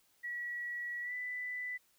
sine tone with pitch glide, 1929 to 1989 Hz, B6 to B6, -41 to +12 cents, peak -37 dBFS, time 0.23-1.78 s, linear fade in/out 20 ms, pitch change +53 cents, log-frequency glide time 1.02-1.14 s, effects white hiss -71 dBFS RMS until 1.98 s

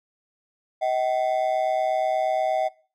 triangle ring-modulated tone, 698.5 Hz, F5, in tune, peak -16 dBFS, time 0.81-2.69 s, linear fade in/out 20 ms, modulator 64.2 Hz, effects noise-tail reverb RT60 0.4 s tail -21 dB re dry

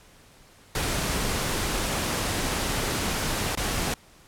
pink noise with dropouts, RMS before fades -27 dBFS, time 0.75-3.94 s, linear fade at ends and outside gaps 2 ms, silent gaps 3.552-3.573 s, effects pink hiss -54 dBFS RMS until 4.27 s + low-pass 12000 Hz 12 dB/octave

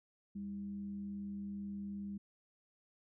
sine tone with frequency modulation, 200.6 Hz, G3, 40 cents sharp, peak -40 dBFS, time 0.35-2.18 s, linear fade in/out 10 ms, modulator 120 Hz, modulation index 0.27, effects none

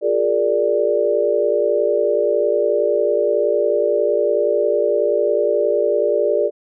sine chord, Bb dominant seventh, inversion second, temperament equal with one note detuned, 358.4 / 415.3 / 466.2 / 587.3 Hz, F4 / Ab4 / Bb4 / D5, +45 / 0 / 0 / 0 cents, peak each -24 / -19 / -21 / -18 dBFS, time 0.01-6.51 s, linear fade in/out 50 ms, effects none

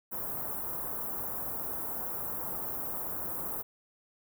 white band-stop noise, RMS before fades -36 dBFS, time 0.11-3.63 s, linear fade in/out 20 ms, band 1200 to 13000 Hz, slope 24 dB/octave, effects none

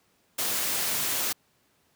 white noise, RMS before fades -28 dBFS, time 0.38-1.33 s, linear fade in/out 10 ms, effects pink hiss -67 dBFS RMS until 1.95 s + high-pass 100 Hz 12 dB/octave

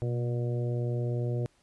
harmonic tone with a mistuned harmonic, 119.9 Hz, A#2, 49 cents sharp, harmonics 1 / 2 / 3 / 4 / 5 / 6, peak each -28 / -42 / -37 / -39 / -42 / -52 dBFS, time 0.02-1.46 s, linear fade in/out 0 ms, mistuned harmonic 1, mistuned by +36 cents, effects pink hiss -67 dBFS RMS until 1.62 s + resampled to 24000 Hz

